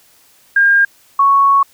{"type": "tone pair in turn", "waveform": "sine", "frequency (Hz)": [1610, 1109.2], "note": ["G6", "C#6"], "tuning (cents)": [46, 1], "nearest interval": "tritone", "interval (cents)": 645, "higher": "first", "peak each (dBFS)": -7, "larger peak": "neither", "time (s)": [[0.56, 0.85], [1.19, 1.63]], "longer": "second", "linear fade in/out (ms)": 5, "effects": ["white hiss -50 dBFS RMS until 1.73 s"]}